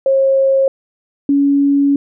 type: tone pair in turn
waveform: sine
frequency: 539 / 281.4 Hz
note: C#5 / C#4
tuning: -49 / +26 cents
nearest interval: major seventh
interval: 1125 cents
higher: first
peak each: -9 dBFS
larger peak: neither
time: 0.06-0.68 / 1.29-1.96 s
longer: second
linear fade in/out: 2 ms
effects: none